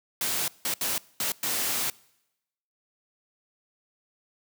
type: noise bursts at uneven times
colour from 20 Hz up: white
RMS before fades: -28 dBFS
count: 5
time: 0.21-0.48 / 0.65-0.74 / 0.81-0.98 / 1.2-1.32 / 1.43-1.9 s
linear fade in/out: 2 ms
effects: noise-tail reverb RT60 0.9 s tail -24 dB re dry + high-pass 100 Hz 12 dB/octave